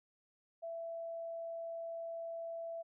sine tone, 666 Hz, E5, 18 cents sharp, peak -40 dBFS, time 0.62-2.83 s, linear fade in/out 20 ms, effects none

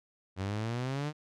sawtooth exponential sweep, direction up, 92.5 to 154.7 Hz, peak -28 dBFS, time 0.36-1.13 s, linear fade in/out 50 ms, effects low-pass 6000 Hz 12 dB/octave

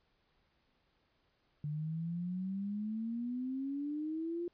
sine exponential sweep, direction up, 146.83 to 351.1 Hz, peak -35 dBFS, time 1.64-4.48 s, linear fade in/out 2 ms, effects pink hiss -75 dBFS RMS until 4.53 s + resampled to 11025 Hz

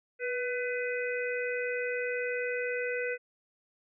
harmonic tone with a mistuned harmonic, 502 Hz, B4, 28 cents sharp, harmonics 1 / 3 / 4 / 5, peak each -32 / -37 / -38 / -39 dBFS, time 0.19-3.18 s, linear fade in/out 50 ms, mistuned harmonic 1, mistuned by -44 cents, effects none

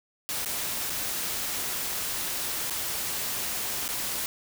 white noise with dropouts, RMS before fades -31 dBFS, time 0.29-4.26 s, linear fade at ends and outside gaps 0 ms, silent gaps 0.448-0.459 / 0.897-0.902 / 2.698-2.707 / 3.88-3.889 s, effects none

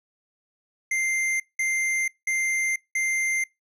square tone bursts, 2093 Hz, C7, in tune, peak -23 dBFS, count 4, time 0.91-3.44 s, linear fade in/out 5 ms, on 490 ms, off 190 ms, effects noise-tail reverb RT60 0.2 s tail -23 dB re dry + low-pass 11000 Hz 12 dB/octave

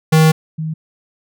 square / sine tone pair in turn, 158.1 / 158.1 Hz, D#3 / D#3, +28 / +28 cents, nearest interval unison, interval 0 cents, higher neither, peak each -8 / -19 dBFS, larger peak first, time 0.12-0.32 / 0.58-0.74 s, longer first, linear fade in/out 10 ms, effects none

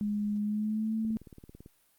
sine tone with pitch glide, 207.7 to 221.3 Hz, G#3 to A3, 0 to +10 cents, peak -28 dBFS, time 0.01-1.17 s, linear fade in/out 0 ms, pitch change +110 cents, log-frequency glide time 0.41-0.95 s
click train, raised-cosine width 3 ms, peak -35 dBFS, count 12, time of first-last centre 1.05-1.661 s, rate 18 Hz
effects white hiss -68 dBFS RMS until 1.98 s + Opus 48 kbps

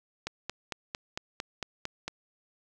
click train, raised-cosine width 0.2 ms, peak -16 dBFS, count 9, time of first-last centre 0.27-2.08 s, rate 4.42 Hz, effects none

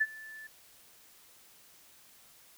sine tone with ADSR envelope, 1751 Hz, A6, 9 cents flat, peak -22 dBFS, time 0-0.47 s, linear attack 14 ms, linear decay 43 ms, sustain -22 dB, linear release 3 ms, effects white hiss -59 dBFS RMS until 2.57 s

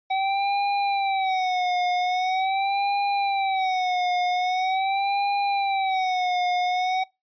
square tone with vibrato, 761 Hz, F#5, 48 cents sharp, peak -22 dBFS, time 0.1-7.04 s, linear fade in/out 10 ms, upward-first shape sine, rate 0.43 Hz, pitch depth 100 cents each way, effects noise-tail reverb RT60 0.2 s tail -22 dB re dry + resampled to 11025 Hz

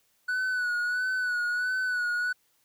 triangle tone with vibrato, 1480 Hz, F#6, in tune, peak -24 dBFS, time 0.28-2.33 s, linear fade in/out 10 ms, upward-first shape sine, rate 1.5 Hz, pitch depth 43 cents each way, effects white hiss -69 dBFS RMS until 2.64 s

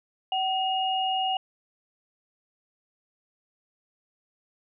sine tone pair together, 757.8 / 2861 Hz, F#5 / F7, +41 / +41 cents, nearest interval octave + major seventh, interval 2300 cents, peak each -25 / -29 dBFS, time 0.32-1.37 s, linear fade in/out 2 ms, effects none

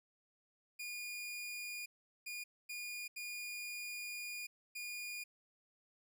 sawtooth tone bursts at uneven times, 2434 Hz, D#7, 39 cents flat, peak -39 dBFS, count 5, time 0.79-1.86 / 2.26-2.44 / 2.69-3.08 / 3.16-4.47 / 4.75-5.24 s, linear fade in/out 10 ms, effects none

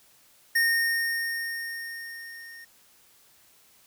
square tone with level ramp, 1842 Hz, A#6, 21 cents flat, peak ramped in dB -20 to -44 dBFS, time 0.55-2.65 s, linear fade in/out 10 ms, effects white hiss -59 dBFS RMS until 3.86 s

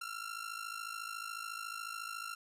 sawtooth ring-modulated tone, 1366 Hz, F6, 39 cents flat, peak -34 dBFS, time 0.01-2.35 s, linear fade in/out 5 ms, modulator 27 Hz, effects resampled to 32000 Hz

